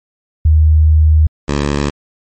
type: tone pair in turn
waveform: sine / 10% pulse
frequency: 77.78 / 71.87 Hz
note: D#2 / D2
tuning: 0 / -37 cents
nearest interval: minor second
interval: 137 cents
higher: first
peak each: -5 dBFS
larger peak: neither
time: 0.45-1.27 / 1.48-1.9 s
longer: first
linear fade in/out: 5 ms
effects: MP3 32 kbps